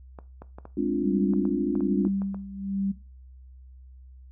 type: clicks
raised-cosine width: 1 ms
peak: -27 dBFS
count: 11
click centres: 0.188 / 0.42 / 0.585 / 0.654 / 1.336 / 1.453 / 1.754 / 1.807 / 2.051 / 2.219 / 2.345 s
type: chord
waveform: sine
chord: D half-diminished seventh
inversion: second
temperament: equal with one note detuned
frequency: 209.1 / 261.6 / 293.7 / 349.2 Hz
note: Ab3 / C4 / D4 / F4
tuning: +12 / 0 / 0 / 0 cents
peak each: -30 / -29 / -26 / -29 dBFS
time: 0.77-2.08 s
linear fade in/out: 5 ms
type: tone with tremolo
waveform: sine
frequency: 196 Hz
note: G3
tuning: in tune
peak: -24 dBFS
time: 1.03-2.92 s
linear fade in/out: 10 ms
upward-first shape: sine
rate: 1.2 Hz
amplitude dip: 80%
effects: noise-tail reverb RT60 0.3 s tail -17 dB re dry + added 64 Hz sine -45 dBFS peak until 4.31 s